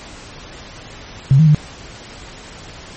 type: tone with pitch steps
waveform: sine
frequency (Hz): 135.2 / 158.2 / 150.6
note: C#3 / D#3 / D3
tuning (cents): -43 / +29 / +44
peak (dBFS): -6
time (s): 1.31-1.547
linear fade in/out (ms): 0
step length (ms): 79
effects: pink hiss -36 dBFS RMS until 2.96 s + MP3 32 kbps